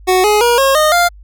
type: tone with pitch steps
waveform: 25% pulse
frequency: 370 / 420.1 / 477.1 / 541.7 / 615.1 / 698.5 Hz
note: F#4 / G#4 / A#4 / C#5 / D#5 / F5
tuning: 0 / +20 / +40 / -40 / -20 / 0 cents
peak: -5 dBFS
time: 0.07-1.09 s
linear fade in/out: 20 ms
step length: 170 ms
effects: added 50 Hz sine -35 dBFS peak until 1.23 s